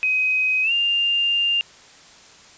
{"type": "tone with pitch glide", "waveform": "sine", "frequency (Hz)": [2522, 2798], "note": ["D#7", "F7"], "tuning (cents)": [23, 3], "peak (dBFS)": -17, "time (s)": [0.03, 1.61], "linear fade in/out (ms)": 0, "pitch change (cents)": 180, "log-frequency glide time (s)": [0.63, 0.72], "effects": ["white hiss -47 dBFS RMS until 2.57 s", "resampled to 16000 Hz"]}